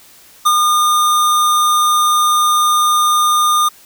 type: tone with ADSR envelope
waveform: square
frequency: 1214 Hz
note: D#6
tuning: 43 cents flat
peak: -8 dBFS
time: 0.45-3.69 s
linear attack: 16 ms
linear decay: 51 ms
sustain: -3 dB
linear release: 11 ms
effects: white hiss -44 dBFS RMS until 3.85 s